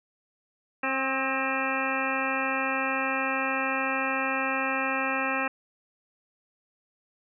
harmonic tone with a mistuned harmonic, 266.6 Hz, C4, 33 cents sharp, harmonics 1 / 2 / 3 / 4 / 5 / 6 / 7 / 9 / 10, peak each -34 / -34 / -34 / -34 / -34 / -34 / -34 / -34 / -34 dBFS, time 0.83-5.48 s, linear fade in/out 5 ms, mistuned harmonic 5, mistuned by -39 cents, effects none

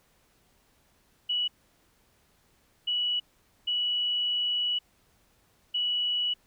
sine tone bursts at uneven times, 2940 Hz, F#7, 12 cents flat, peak -25 dBFS, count 4, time 1.29-1.48 / 2.87-3.2 / 3.67-4.79 / 5.74-6.34 s, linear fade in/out 10 ms, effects pink hiss -66 dBFS RMS until 6.46 s

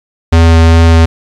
square tone with vibrato, 82.4 Hz, E2, in tune, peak -3 dBFS, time 0.32-1.06 s, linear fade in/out 10 ms, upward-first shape sine, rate 2.5 Hz, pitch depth 9 cents each way, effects low-pass 6000 Hz 12 dB/octave + 7-bit

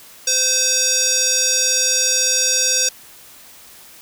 square tone with band-pass filter, 517 Hz, C5, 21 cents flat, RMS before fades -17 dBFS, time 0.27-2.89 s, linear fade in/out 5 ms, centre 6100 Hz, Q 4.1, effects white hiss -43 dBFS RMS until 4.01 s

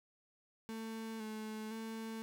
35% pulse tone with pitch steps, 223.3 / 216.7 / 223.3 Hz, A3 / A3 / A3, +26 / -26 / +26 cents, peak -40 dBFS, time 0.69-2.22 s, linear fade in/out 0 ms, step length 510 ms, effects none

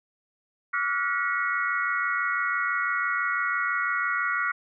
sine tone cluster, 1150 / 1350 / 1436 / 1928 / 2192 Hz, D6 / E6 / F6 / B6 / C#7, -37 / +41 / +48 / -42 / -20 cents, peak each -31 / -34 / -27 / -30 / -34 dBFS, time 0.73-4.52 s, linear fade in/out 10 ms, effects none

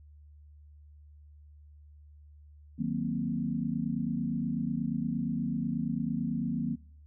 sine chord, C half-diminished seventh, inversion first, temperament equal, 155.56 / 185 / 233.1 / 261.6 Hz, Eb3 / Gb3 / Bb3 / C4, 0 / 0 / 0 / 0 cents, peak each -35 / -35 / -32 / -36 dBFS, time 2.78-6.76 s, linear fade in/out 20 ms, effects noise-tail reverb RT60 0.5 s tail -23 dB re dry + added 74 Hz sine -51 dBFS peak until 7.06 s

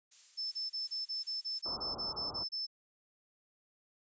violet noise with tremolo, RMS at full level -48 dBFS, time 0.11-1.62 s, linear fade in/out 10 ms, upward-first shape triangle, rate 2.8 Hz, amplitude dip 45%
sine tone bursts, 5274 Hz, E8, in tune, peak -35 dBFS, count 13, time 0.37-2.668 s, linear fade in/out 20 ms, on 150 ms, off 29 ms
white low-pass noise, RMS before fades -46 dBFS, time 1.65-2.44 s, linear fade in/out 10 ms, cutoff 1300 Hz, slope 96 dB/octave
effects resampled to 16000 Hz

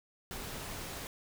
pink noise, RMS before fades -42 dBFS, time 0.31-1.07 s, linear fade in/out 0 ms, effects none

